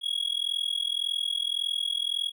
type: tone with amplitude modulation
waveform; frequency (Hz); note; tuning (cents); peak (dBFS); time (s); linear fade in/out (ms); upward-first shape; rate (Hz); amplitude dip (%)
triangle; 3320; G#7; -1; -21; 0.01-2.32; 50; sine; 41.8; 95
effects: none